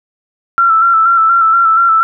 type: tone with vibrato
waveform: sine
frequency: 1344 Hz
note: E6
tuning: 33 cents sharp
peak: -6 dBFS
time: 0.58-2.03 s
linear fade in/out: 0 ms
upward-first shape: square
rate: 4.2 Hz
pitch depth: 33 cents each way
effects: none